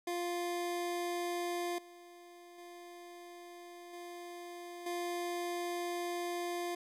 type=tone with level steps; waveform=25% pulse; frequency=349.2 Hz; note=F4; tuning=in tune; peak=-31 / -49 / -45 / -41 / -32 dBFS; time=0.07-6.75 s; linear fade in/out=5 ms; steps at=1.78 / 2.58 / 3.93 / 4.86 s; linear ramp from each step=5 ms; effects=resampled to 32000 Hz + 12-bit